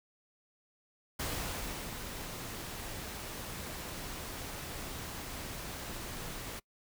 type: noise with ADSR envelope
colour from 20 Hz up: pink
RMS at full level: -36 dBFS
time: 1.19-6.6 s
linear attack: 8 ms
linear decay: 690 ms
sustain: -6 dB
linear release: 15 ms
effects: noise-tail reverb RT60 0.1 s tail -25 dB re dry